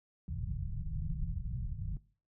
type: low-pass noise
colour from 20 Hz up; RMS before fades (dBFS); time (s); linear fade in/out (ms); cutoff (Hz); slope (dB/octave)
pink; -37; 0.28-1.97; 2; 180; 96
effects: noise-tail reverb RT60 0.4 s tail -19 dB re dry